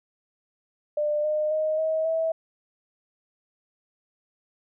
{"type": "tone with pitch steps", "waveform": "sine", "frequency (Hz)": [597, 609.5, 622.4, 635.4, 648.8], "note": ["D5", "D#5", "D#5", "D#5", "E5"], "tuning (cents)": [28, -36, 0, 36, -28], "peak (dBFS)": -22, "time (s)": [0.97, 2.32], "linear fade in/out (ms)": 5, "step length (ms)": 270, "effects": []}